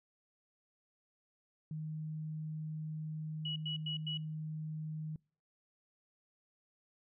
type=tone; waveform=sine; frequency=155.56 Hz; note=D#3; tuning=in tune; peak=-38 dBFS; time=1.71-5.16 s; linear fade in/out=2 ms
type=tone bursts; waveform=sine; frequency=2925 Hz; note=F#7; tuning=21 cents flat; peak=-37 dBFS; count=4; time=3.45-4.175 s; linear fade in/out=5 ms; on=110 ms; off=95 ms
effects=noise-tail reverb RT60 0.4 s tail -26 dB re dry